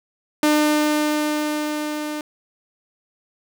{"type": "tone with level ramp", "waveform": "sawtooth", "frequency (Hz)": 301.2, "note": "D4", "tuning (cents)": 44, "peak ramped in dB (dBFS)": [-10, -22], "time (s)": [0.43, 2.21], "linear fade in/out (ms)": 2, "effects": []}